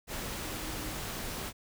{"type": "tone in noise", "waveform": "sine", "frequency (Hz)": 311.1, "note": "D#4", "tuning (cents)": 0, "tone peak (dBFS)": -46, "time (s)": [0.4, 0.96], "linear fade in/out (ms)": 50, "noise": "pink", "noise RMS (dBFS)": -38, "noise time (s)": [0.07, 1.53], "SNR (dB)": -11, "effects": []}